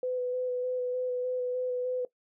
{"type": "tone with vibrato", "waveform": "sine", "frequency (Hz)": 501, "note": "B4", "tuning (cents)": 25, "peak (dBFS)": -28, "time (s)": [0.03, 2.05], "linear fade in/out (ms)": 2, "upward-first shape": "square", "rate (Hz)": 3.3, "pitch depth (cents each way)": 13, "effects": ["noise-tail reverb RT60 0.1 s tail -18 dB re dry"]}